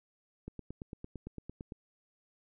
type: click train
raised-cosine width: 3 ms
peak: -29 dBFS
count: 12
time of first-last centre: 0.48-1.722 s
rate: 8.86 Hz
effects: none